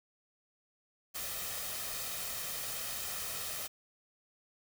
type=noise with comb filter; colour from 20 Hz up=white; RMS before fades=-39 dBFS; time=1.14-3.68 s; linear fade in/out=20 ms; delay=1.6 ms; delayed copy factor=+0.5; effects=none